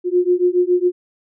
sine beating tone pair, 354.4 / 361.6 Hz, F4 / F#4, +25 / -40 cents, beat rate 7.2 Hz, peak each -16 dBFS, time 0.04-0.92 s, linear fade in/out 50 ms, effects none

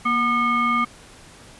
sine tone with frequency modulation, 1212 Hz, D#6, 46 cents flat, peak -17 dBFS, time 0.05-0.85 s, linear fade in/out 10 ms, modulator 976 Hz, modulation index 0.88, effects pink hiss -46 dBFS RMS until 1.59 s + resampled to 24000 Hz

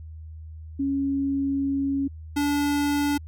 sine / square tone pair in turn, 275.8 / 288.7 Hz, C#4 / D4, -9 / -30 cents, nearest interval minor second, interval 79 cents, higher second, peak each -22 dBFS, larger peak neither, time 0.79-2.08 / 2.36-3.18 s, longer first, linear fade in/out 10 ms, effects added 79 Hz sine -37 dBFS peak until 3.27 s

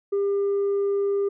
sine tone with tanh clipping, 399.9 Hz, G4, 35 cents sharp, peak -21 dBFS, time 0.12-1.29 s, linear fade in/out 10 ms, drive 1 dB, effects none

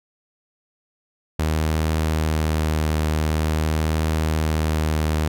sawtooth tone with vibrato, 78.1 Hz, D#2, 7 cents sharp, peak -15 dBFS, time 1.39-5.28 s, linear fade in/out 5 ms, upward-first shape triangle, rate 0.46 Hz, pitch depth 16 cents each way, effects none

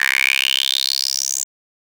10% pulse tone with high-pass filter sweep, 66.5 Hz, C2, 29 cents sharp, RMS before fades -19 dBFS, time 0-1.44 s, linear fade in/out 5 ms, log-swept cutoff 1800 to 7100 Hz, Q 7, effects none

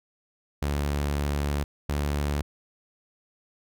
sawtooth tone pair in turn, 72.1 / 72.56 Hz, D2 / D2, -31 / -20 cents, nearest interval unison, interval 11 cents, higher second, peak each -21 dBFS, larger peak neither, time 0.62-1.64 / 1.89-2.42 s, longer first, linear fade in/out 5 ms, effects none

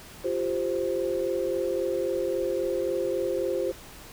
sine chord, F suspended second, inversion none, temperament just, 349.2 / 392.9 / 523.8 Hz, F4 / G4 / C5, 0 / +4 / +2 cents, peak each -30 / -30 / -28 dBFS, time 0.24-3.72 s, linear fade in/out 10 ms, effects pink hiss -46 dBFS RMS until 4.12 s

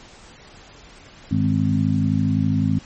harmonic tone with a mistuned harmonic, 51.91 Hz, G#1, in tune, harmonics 2 / 3 / 4 / 5, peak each -22 / -22 / -22 / -22 dBFS, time 1.31-2.79 s, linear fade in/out 5 ms, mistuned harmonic 2, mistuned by -61 cents, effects pink hiss -45 dBFS RMS until 2.85 s + MP3 32 kbps

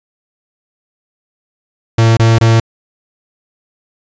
45% pulse tone bursts, 113.5 Hz, A#2, 46 cents flat, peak -6 dBFS, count 3, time 1.98-2.6 s, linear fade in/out 5 ms, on 190 ms, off 25 ms, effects resampled to 16000 Hz

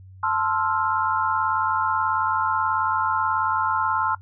sine chord, F major seventh, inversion first, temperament equal, 880 / 1046.5 / 1318.5 / 1396.9 Hz, A5 / C6 / E6 / F6, 0 / 0 / 0 / 0 cents, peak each -25 / -25 / -26 / -27 dBFS, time 0.23-4.15 s, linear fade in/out 5 ms, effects noise-tail reverb RT60 0.1 s tail -20 dB re dry + added 94 Hz sine -42 dBFS peak until 4.21 s

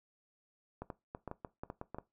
clicks, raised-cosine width 1 ms, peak -27 dBFS, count 11, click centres 0.82 / 0.902 / 1.149 / 1.277 / 1.314 / 1.448 / 1.635 / 1.701 / 1.814 / 1.946 / 1.985 s, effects noise-tail reverb RT60 0.2 s tail -18 dB re dry

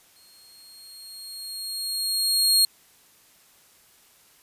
sawtooth tone with exponential growth, 4266 Hz, C8, 33 cents sharp, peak -12 dBFS, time 0.16-2.65 s, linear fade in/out 2 ms, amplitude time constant 540 ms, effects white hiss -57 dBFS RMS until 4.42 s + resampled to 32000 Hz

